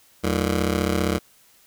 15% pulse ring-modulated tone, 132.6 Hz, C3, 23 cents sharp, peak -11 dBFS, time 0.23-1.19 s, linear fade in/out 20 ms, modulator 48.7 Hz, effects white hiss -56 dBFS RMS until 1.66 s

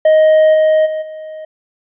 triangle tone with level steps, 625 Hz, D#5, 8 cents sharp, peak -4 / -6 / -15 / -24 dBFS, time 0.05-1.45 s, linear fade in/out 5 ms, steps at 0.53 / 0.85 / 1.01 s, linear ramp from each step 20 ms, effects resampled to 8000 Hz

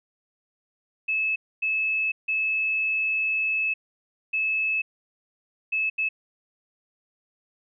sine tone bursts at uneven times, 2600 Hz, E7, 24 cents flat, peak -22 dBFS, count 6, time 1.08-1.36 / 1.62-2.12 / 2.28-3.74 / 4.33-4.82 / 5.72-5.9 / 5.98-6.09 s, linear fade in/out 10 ms, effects none

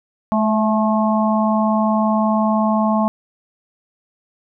harmonic tone with a mistuned harmonic, 215.6 Hz, A3, 35 cents flat, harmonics 1 / 3 / 4 / 5, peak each -16 / -21 / -22 / -23 dBFS, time 0.32-3.08 s, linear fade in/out 0 ms, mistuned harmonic 3, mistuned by +32 cents, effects none

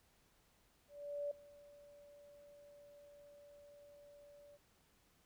sine tone with ADSR envelope, 578 Hz, D5, 28 cents flat, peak -37 dBFS, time 0.88-4.58 s, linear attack 430 ms, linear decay 5 ms, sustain -21 dB, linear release 29 ms, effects pink hiss -73 dBFS RMS until 5.25 s

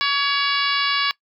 harmonic tone with a mistuned harmonic, 566 Hz, C#5, 36 cents sharp, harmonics 2 / 3 / 4 / 5 / 6 / 7 / 8 / 9, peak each -23 / -25 / -26 / -27 / -28 / -28 / -29 / -30 dBFS, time 0.01-1.11 s, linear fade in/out 0 ms, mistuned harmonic 3, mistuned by -24 cents, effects noise-tail reverb RT60 0.1 s tail -21 dB re dry

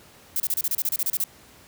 violet noise bursts, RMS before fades -24 dBFS, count 13, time 0.36-1.24 s, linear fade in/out 2 ms, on 40 ms, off 30 ms, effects pink hiss -51 dBFS RMS until 1.67 s + high-pass 60 Hz 12 dB/octave

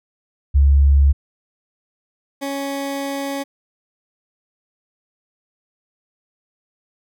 sine / 20% pulse tone pair in turn, 69.9 / 277.6 Hz, C#2 / C#4, +15 / +3 cents, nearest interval 2 octaves, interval 2388 cents, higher second, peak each -9 / -18 dBFS, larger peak first, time 0.54-1.13 / 2.41-3.44 s, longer second, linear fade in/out 20 ms, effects none

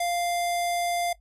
square tone with low-pass filter, 697 Hz, F5, 4 cents flat, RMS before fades -27 dBFS, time 0-1.13 s, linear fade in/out 5 ms, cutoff 11000 Hz, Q 1.7, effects noise-tail reverb RT60 0.1 s tail -17 dB re dry + added 50 Hz sine -55 dBFS peak until 1.2 s

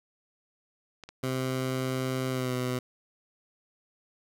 clicks, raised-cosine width 0.2 ms, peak -26 dBFS, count 2, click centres 1.037 / 1.09 s
15% pulse tone with pitch glide, 130.1 to 126.1 Hz, C3 to B2, -9 to +36 cents, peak -22 dBFS, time 1.23-2.79 s, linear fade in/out 5 ms, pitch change -55 cents, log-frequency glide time 2.31-2.53 s
effects none

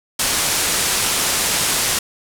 white low-pass noise, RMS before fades -19 dBFS, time 0.19-1.99 s, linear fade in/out 5 ms, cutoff 11000 Hz, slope 24 dB/octave, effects none

